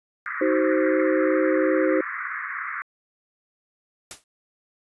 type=band-pass noise; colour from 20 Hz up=white; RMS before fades=-31 dBFS; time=0.26-2.82 s; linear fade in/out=0 ms; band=1100 to 2100 Hz; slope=96 dB/octave
type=chord; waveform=sine; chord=C diminished; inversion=first; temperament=just; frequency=314 / 376.7 / 523.3 Hz; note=Eb4 / Gb4 / C5; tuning=+16 / +31 / 0 cents; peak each=-22 / -24 / -22 dBFS; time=0.41-2.01 s; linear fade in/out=5 ms
type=noise with exponential decay; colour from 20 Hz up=white; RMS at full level=-32 dBFS; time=4.11-4.24 s; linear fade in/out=1 ms; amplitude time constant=28 ms
effects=resampled to 24000 Hz